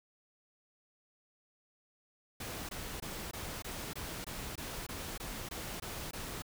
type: noise bursts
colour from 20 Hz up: pink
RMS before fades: -42 dBFS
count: 13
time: 2.4-6.422 s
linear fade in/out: 5 ms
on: 290 ms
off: 21 ms
effects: none